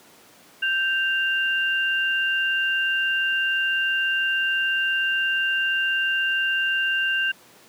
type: tone pair together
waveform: sine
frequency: 1564.2 / 2787 Hz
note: G6 / F7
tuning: -4 / -4 cents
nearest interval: minor seventh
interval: 1000 cents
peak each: -22 / -24 dBFS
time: 0.62-7.32 s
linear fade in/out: 10 ms
effects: pink hiss -51 dBFS RMS until 7.68 s + high-pass 200 Hz 12 dB/octave